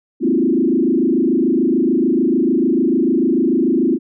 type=tone with frequency modulation; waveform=sine; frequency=293.7 Hz; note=D4; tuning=in tune; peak=-12 dBFS; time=0.2-3.99 s; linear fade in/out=50 ms; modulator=26.8 Hz; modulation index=2.6; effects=none